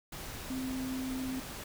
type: tone in noise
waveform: sine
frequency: 260.1 Hz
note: C4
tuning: 10 cents flat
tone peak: -34 dBFS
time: 0.5-1.4 s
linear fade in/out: 5 ms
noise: pink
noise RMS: -43 dBFS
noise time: 0.12-1.64 s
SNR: +6 dB
effects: none